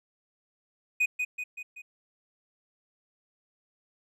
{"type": "tone with echo", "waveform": "triangle", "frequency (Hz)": 2489, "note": "D#7", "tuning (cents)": 0, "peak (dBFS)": -20, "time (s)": [1, 1.06], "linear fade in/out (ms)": 10, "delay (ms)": 190, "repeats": 4, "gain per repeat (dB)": -5, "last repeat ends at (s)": 1.82, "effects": []}